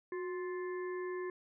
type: harmonic tone with a mistuned harmonic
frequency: 350 Hz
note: F4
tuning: 4 cents sharp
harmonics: 1 / 3 / 5 / 6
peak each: -37 / -47 / -49 / -56 dBFS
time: 0.12-1.3 s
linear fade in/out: 2 ms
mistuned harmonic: 1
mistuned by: +70 cents
effects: none